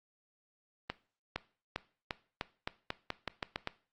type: accelerating click train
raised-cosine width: 0.3 ms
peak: -18 dBFS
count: 12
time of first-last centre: 0.9-3.674 s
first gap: 460 ms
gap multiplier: 0.87
effects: noise-tail reverb RT60 0.4 s tail -18 dB re dry + Opus 24 kbps